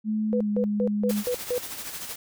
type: tone with pitch glide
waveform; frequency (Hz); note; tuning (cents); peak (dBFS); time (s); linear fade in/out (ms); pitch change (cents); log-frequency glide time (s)
sine; 215.2 to 207.6; A3 to G#3; -38 to 0; -23; 0.04-1.24; 50; -62; 0.35-0.49
type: tone bursts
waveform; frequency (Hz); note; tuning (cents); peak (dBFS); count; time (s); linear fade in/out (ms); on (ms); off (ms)
sine; 493.9; B4; 0; -23; 6; 0.33-1.58; 0; 75; 160
type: noise with tremolo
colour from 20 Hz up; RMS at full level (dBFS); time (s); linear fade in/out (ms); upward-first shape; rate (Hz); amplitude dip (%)
white; -34; 1.09-2.16; 5; sine; 13; 50
effects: none